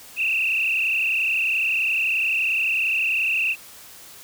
sine tone with frequency modulation, 2637 Hz, E7, in tune, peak -19 dBFS, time 0.16-3.56 s, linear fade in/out 50 ms, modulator 31.5 Hz, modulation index 4.1, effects white hiss -44 dBFS RMS until 4.23 s

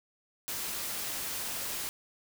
white noise, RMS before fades -36 dBFS, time 0.48-1.89 s, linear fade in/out 0 ms, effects none

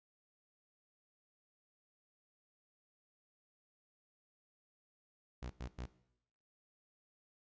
sawtooth tone bursts, 61.74 Hz, B1, in tune, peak -38 dBFS, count 3, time 5.42-5.86 s, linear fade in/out 10 ms, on 80 ms, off 100 ms, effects noise-tail reverb RT60 0.8 s tail -17 dB re dry + resampled to 16000 Hz

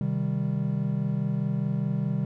triangle chord, C minor, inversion none, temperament equal, 130.81 / 155.56 / 196 Hz, C3 / Eb3 / G3, 0 / 0 / 0 cents, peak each -27 dBFS, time 0.01-2.25 s, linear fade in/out 2 ms, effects none

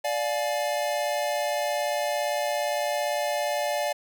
square chord, D diminished, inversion none, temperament just, 587.3 / 704.8 / 845.8 Hz, D5 / F5 / Ab5, 0 / +16 / +31 cents, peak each -28 / -31 / -33 dBFS, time 0.04-3.93 s, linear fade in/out 10 ms, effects none

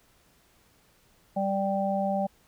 harmonic tone, 196 Hz, G3, in tune, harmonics 1 / 3 / 4, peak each -29 / -29 / -29 dBFS, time 1.36-2.27 s, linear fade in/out 10 ms, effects pink hiss -63 dBFS RMS until 2.47 s

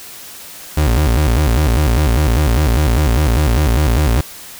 35% pulse tone with vibrato, 66.3 Hz, C2, 23 cents sharp, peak -9 dBFS, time 0.77-4.21 s, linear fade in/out 5 ms, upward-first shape square, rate 5 Hz, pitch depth 240 cents each way, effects white hiss -34 dBFS RMS until 4.59 s

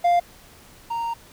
triangle tone pair in turn, 698.5 / 927.8 Hz, F5 / A#5, 0 / -8 cents, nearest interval perfect fourth, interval 492 cents, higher second, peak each -13 / -22 dBFS, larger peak first, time 0.04-0.2 / 0.9-1.14 s, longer second, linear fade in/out 10 ms, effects pink hiss -49 dBFS RMS until 1.32 s

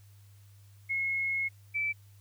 sine tone pair in turn, 2170 / 2318 Hz, C#7 / D7, -37 / -23 cents, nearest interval minor second, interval 114 cents, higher second, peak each -28 dBFS, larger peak neither, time 0.89-1.49 / 1.74-1.93 s, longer first, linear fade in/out 20 ms, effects added 100 Hz sine -53 dBFS peak until 2.2 s + white hiss -66 dBFS RMS until 2.2 s

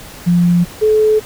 sine tone pair in turn, 174.61 / 430.9 Hz, F3 / A4, 0 / -36 cents, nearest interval octave + major third, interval 1564 cents, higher second, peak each -8 / -8 dBFS, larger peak neither, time 0.26-0.65 / 0.81-1.2 s, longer neither, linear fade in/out 20 ms, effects pink hiss -34 dBFS RMS until 1.25 s

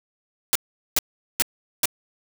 white noise bursts, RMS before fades -19 dBFS, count 4, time 0.53-1.856 s, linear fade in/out 0 ms, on 24 ms, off 410 ms, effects none

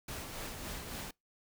pink noise with tremolo, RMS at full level -41 dBFS, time 0.08-1.11 s, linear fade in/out 5 ms, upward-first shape sine, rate 3.6 Hz, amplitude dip 40%, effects noise-tail reverb RT60 0.2 s tail -26 dB re dry

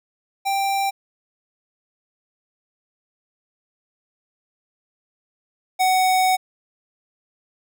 square tone pair in turn, 786 / 746.4 Hz, G5 / F#5, +4 / +15 cents, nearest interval minor second, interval 89 cents, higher first, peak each -20 / -16 dBFS, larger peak second, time 0.45-0.91 / 5.79-6.37 s, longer second, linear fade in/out 20 ms, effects none

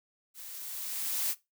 blue noise with level ramp, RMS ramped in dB -46 to -29 dBFS, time 0.34-1.35 s, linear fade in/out 50 ms, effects noise-tail reverb RT60 0.2 s tail -18 dB re dry

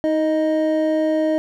triangle tone pair together, 314.9 / 622.3 Hz, D#4 / D#5, +21 / 0 cents, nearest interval octave, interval 1179 cents, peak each -17 dBFS, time 0.04-1.38 s, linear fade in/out 0 ms, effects none

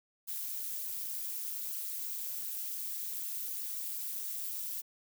violet noise with amplitude modulation, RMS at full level -35 dBFS, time 0.27-4.82 s, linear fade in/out 20 ms, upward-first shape sine, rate 207 Hz, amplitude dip 80%, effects none

